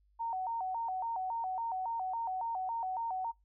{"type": "tone with vibrato", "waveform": "sine", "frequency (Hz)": 830, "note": "G#5", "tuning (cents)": -1, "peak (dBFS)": -33, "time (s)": [0.19, 3.32], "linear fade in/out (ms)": 20, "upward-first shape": "square", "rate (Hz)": 3.6, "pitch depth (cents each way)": 180, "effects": ["noise-tail reverb RT60 0.2 s tail -26 dB re dry", "added 50 Hz sine -66 dBFS peak until 3.44 s"]}